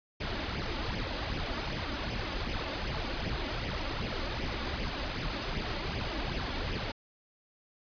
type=noise with flanger; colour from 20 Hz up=pink; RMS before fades=-34 dBFS; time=0.2-6.92 s; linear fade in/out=10 ms; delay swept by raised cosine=0.36 to 3.56 ms; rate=2.6 Hz; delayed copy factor=+0.6; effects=resampled to 11025 Hz